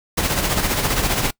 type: noise with tremolo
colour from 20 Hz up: pink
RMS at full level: -18 dBFS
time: 0.17-1.31 s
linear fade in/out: 10 ms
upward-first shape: sine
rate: 15 Hz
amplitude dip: 50%
effects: noise-tail reverb RT60 0.1 s tail -23 dB re dry